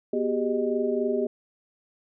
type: tone cluster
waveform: sine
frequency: 244.1 / 382.1 / 405.7 / 617 Hz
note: B3 / G4 / G#4 / D#5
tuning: -20 / -44 / -41 / -15 cents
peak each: -29 / -29 / -26 / -31 dBFS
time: 0.13-1.27 s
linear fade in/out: 5 ms
effects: none